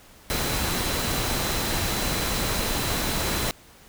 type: tone in noise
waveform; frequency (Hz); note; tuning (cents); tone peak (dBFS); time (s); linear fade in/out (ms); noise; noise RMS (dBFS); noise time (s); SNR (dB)
sine; 4019; B7; +30; -36; 0.3-3.51; 0; pink; -26; 0.3-3.51; -13
effects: pink hiss -51 dBFS RMS until 3.88 s